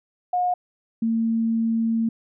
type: tone pair in turn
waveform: sine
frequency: 720 / 226.8 Hz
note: F#5 / A#3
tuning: -47 / -47 cents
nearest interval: octave + minor sixth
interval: 2000 cents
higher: first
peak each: -19 dBFS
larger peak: neither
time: 0.33-0.54 / 1.02-2.09 s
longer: second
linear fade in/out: 5 ms
effects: none